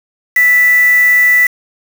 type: tone with quantisation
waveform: sine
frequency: 1975.5 Hz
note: B6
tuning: in tune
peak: -6 dBFS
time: 0.36-1.47 s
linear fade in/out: 5 ms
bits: 3
effects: none